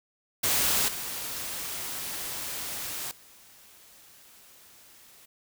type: noise with level steps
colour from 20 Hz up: white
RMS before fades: -25 / -35 / -54 dBFS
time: 0.43-5.26 s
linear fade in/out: 10 ms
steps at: 0.88 / 3.11 s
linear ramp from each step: 2 ms
effects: none